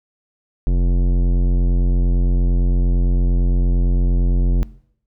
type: tone with tanh clipping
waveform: sine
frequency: 44.4 Hz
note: F1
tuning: 29 cents sharp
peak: -15 dBFS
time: 0.67-4.63 s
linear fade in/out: 0 ms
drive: 16 dB
effects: noise-tail reverb RT60 0.7 s tail -21 dB re dry